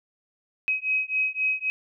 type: beating tone pair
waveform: sine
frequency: 2536 / 2539.8 Hz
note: D#7 / D#7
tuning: +32 / +35 cents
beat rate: 3.8 Hz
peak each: -26 dBFS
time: 0.68-1.7 s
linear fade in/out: 0 ms
effects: none

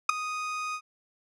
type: tone with ADSR envelope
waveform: 30% pulse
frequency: 1244.5 Hz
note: D#6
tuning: in tune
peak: -11 dBFS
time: 0.09-0.81 s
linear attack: 5 ms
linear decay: 6 ms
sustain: -17 dB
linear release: 66 ms
effects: low-pass 7000 Hz 12 dB/octave

